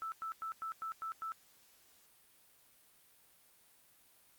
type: tone bursts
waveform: sine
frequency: 1318.5 Hz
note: E6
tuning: in tune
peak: -38 dBFS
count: 7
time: 0.02-1.32 s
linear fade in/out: 0 ms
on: 100 ms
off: 100 ms
effects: white hiss -66 dBFS RMS until 4.38 s + Opus 48 kbps